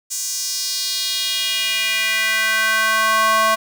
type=tone with high-pass filter sweep; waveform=square; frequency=220 Hz; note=A3; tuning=in tune; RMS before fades=-19 dBFS; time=0.1-3.56 s; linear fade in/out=20 ms; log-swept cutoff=6900 to 920 Hz; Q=2.6; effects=none